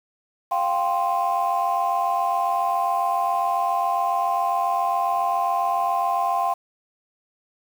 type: chord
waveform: sine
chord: F suspended second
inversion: none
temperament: just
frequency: 698.5 / 785.8 / 1047.7 Hz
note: F5 / G5 / C6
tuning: 0 / +4 / +2 cents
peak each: -23 dBFS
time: 0.51-6.54 s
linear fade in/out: 10 ms
effects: tanh soft clip ceiling -13 dBFS + 7-bit